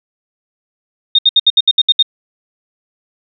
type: tone bursts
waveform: sine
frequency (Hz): 3681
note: A#7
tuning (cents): -23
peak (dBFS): -5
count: 9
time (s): 1.15-2.027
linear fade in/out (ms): 5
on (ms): 37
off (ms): 68
effects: none